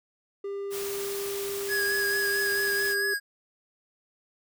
triangle tone, 398.7 Hz, G4, 29 cents sharp, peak -29 dBFS, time 0.44-3.14 s, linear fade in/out 5 ms
white noise, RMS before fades -37 dBFS, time 0.7-2.96 s, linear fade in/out 50 ms
square tone with vibrato, 1661.2 Hz, G#6, in tune, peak -26 dBFS, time 1.68-3.2 s, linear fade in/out 50 ms, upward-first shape sine, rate 4.5 Hz, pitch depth 27 cents each way
effects none

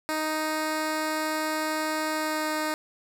10% pulse tone with pitch glide, 311.1 to 308.8 Hz, D#4 to D#4, 0 to -13 cents, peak -18 dBFS, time 0.09-2.74 s, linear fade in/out 0 ms, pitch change -13 cents, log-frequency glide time 2.11-2.52 s, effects none

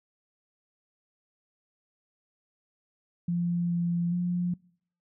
sine tone with pitch steps, 173.2 / 172.2 / 176.7 Hz, F3 / F3 / F3, -14 / -24 / +21 cents, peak -25 dBFS, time 3.28-4.54 s, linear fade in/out 5 ms, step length 420 ms, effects noise-tail reverb RT60 0.6 s tail -25 dB re dry

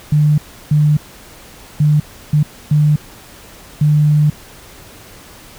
sine tone bursts at uneven times, 150 Hz, D3, 37 cents sharp, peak -8 dBFS, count 6, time 0.12-0.38 / 0.71-0.97 / 1.8-2 / 2.33-2.43 / 2.71-2.96 / 3.81-4.3 s, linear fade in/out 5 ms, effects pink hiss -39 dBFS RMS until 5.58 s

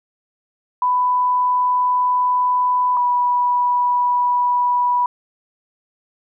sine tone pair in turn, 995 / 980.2 Hz, B5 / B5, +13 / -13 cents, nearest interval unison, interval 26 cents, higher first, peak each -14 dBFS, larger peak neither, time 0.82-2.97 / 2.97-5.06 s, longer first, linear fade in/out 2 ms, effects none

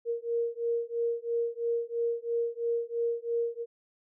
sine beating tone pair, 466.2 / 469.2 Hz, A#4 / A#4, 0 / +11 cents, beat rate 3 Hz, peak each -31 / -31 dBFS, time 0.05-3.66 s, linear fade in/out 50 ms, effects none

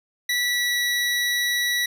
25% pulse tone with pitch glide, 1955 to 1943.7 Hz, B6 to B6, -18 to -28 cents, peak -17 dBFS, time 0.29-1.86 s, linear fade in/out 5 ms, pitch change -10 cents, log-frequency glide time 0.43-0.82 s, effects none

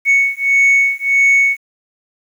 sine beating tone pair, 2217 / 2218.6 Hz, C#7 / C#7, 0 / +1 cents, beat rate 1.6 Hz, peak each -11 dBFS, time 0.05-1.57 s, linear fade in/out 50 ms, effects tanh soft clip ceiling -6 dBFS + 7-bit

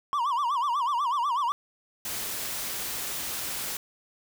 triangle tone with vibrato, 1046.5 Hz, C6, in tune, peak -22 dBFS, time 0.13-1.52 s, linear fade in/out 0 ms, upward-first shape sine, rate 8.1 Hz, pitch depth 210 cents each way
white noise, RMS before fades -33 dBFS, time 2.05-3.77 s, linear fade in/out 2 ms
effects none

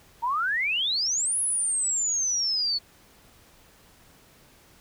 sine exponential two-way sweep, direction up then down, 902 to 10690 to 4374 Hz, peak -23 dBFS, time 0.22-2.79 s, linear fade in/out 20 ms, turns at 1.39 s, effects pink hiss -56 dBFS RMS until 4.8 s

